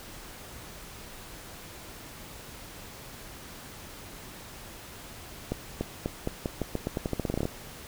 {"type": "accelerating click train", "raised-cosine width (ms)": 2, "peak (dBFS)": -15, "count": 19, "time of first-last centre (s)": [5.52, 7.454], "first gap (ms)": 290, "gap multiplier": 0.86, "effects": ["pink hiss -45 dBFS RMS until 7.87 s"]}